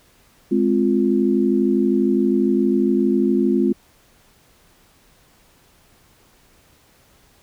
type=chord; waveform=sine; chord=F minor; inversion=first; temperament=just; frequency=209.5 / 261.9 / 349.2 Hz; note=Ab3 / C4 / F4; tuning=+15 / +2 / 0 cents; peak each=-19 dBFS; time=0.51-3.73 s; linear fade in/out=10 ms; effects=pink hiss -55 dBFS RMS until 7.42 s